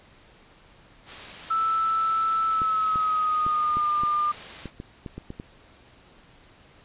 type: noise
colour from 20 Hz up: white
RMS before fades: -39 dBFS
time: 1.05-4.71 s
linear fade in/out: 50 ms
type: tone with pitch glide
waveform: sine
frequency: 1318.5 to 1202.1 Hz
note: E6 to D6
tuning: 0 to +40 cents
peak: -21 dBFS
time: 1.5-4.32 s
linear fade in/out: 10 ms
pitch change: -160 cents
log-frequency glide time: 2.45-3.9 s
type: clicks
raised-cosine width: 3 ms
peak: -22 dBFS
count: 11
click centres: 2.618 / 2.958 / 3.465 / 3.77 / 4.035 / 4.657 / 4.801 / 5.062 / 5.18 / 5.304 / 5.399 s
effects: pink hiss -54 dBFS RMS until 6.84 s + resampled to 8000 Hz